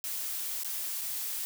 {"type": "noise with dropouts", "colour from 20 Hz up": "blue", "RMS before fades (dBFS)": -35, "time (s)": [0.04, 1.45], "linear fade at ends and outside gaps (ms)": 0, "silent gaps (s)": [[0.634, 0.646], [1.012, 1.016]], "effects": []}